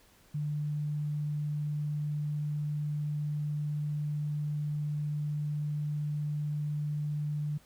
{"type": "tone", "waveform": "sine", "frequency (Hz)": 148.7, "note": "D3", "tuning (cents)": 22, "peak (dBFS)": -30, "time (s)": [0.34, 7.58], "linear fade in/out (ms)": 10, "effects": ["pink hiss -62 dBFS RMS until 7.65 s"]}